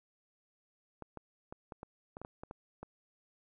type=clicks; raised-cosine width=1 ms; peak=-30 dBFS; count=11; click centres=1.023 / 1.173 / 1.525 / 1.722 / 1.831 / 2.169 / 2.216 / 2.249 / 2.435 / 2.511 / 2.83 s; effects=none